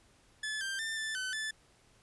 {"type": "tone with pitch steps", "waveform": "sawtooth", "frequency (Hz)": [1728, 1577, 1790, 1762, 1518, 1748], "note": ["A6", "G6", "A6", "A6", "F#6", "A6"], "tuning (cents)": [-32, 10, 29, 2, 44, -12], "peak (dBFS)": -31, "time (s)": [0.43, 1.51], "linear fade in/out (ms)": 5, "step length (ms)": 180, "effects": ["pink hiss -65 dBFS RMS until 2.02 s", "resampled to 24000 Hz"]}